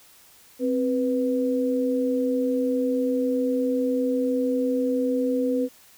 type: tone pair together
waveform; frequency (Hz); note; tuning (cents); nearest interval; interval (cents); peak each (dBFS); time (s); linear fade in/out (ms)
sine; 261.6 / 493.8; C4 / B4; 0 / 0; major seventh; 1100; -23 / -24; 0.59-5.69; 50
effects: white hiss -53 dBFS RMS until 5.97 s